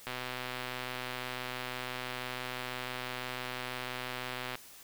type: click train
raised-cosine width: 0.3 ms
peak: -21 dBFS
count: 566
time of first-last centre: 0.07-4.554 s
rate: 126 Hz
effects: white hiss -53 dBFS RMS until 4.83 s